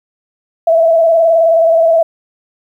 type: tone with vibrato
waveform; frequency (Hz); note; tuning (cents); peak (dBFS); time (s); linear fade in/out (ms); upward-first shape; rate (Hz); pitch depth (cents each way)
sine; 659.3; E5; 0; -6; 0.67-2.03; 5; square; 19; 33
effects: 8-bit